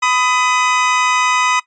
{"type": "tone pair together", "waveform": "25% pulse", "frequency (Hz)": [1002, 1253.4], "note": ["B5", "D#6"], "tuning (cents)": [25, 12], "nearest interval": "major third", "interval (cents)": 387, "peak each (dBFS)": -12, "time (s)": [0.02, 1.6], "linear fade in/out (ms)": 10, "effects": ["noise-tail reverb RT60 0.1 s tail -17 dB re dry", "resampled to 16000 Hz"]}